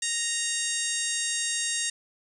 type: harmonic tone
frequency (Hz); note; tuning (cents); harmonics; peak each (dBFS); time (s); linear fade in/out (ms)
932.3; A#5; 0; 2 / 3 / 4 / 5 / 6 / 7 / 8 / 9 / 10; -35 / -37 / -34 / -39 / -37 / -34 / -33 / -36 / -35; 0.02-1.9; 5
effects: 10-bit